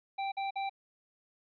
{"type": "tone bursts", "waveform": "square", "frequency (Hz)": 784, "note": "G5", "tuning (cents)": 0, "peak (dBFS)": -33, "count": 3, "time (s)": [0.18, 0.696], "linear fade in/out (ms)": 10, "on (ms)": 140, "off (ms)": 48, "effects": ["resampled to 11025 Hz"]}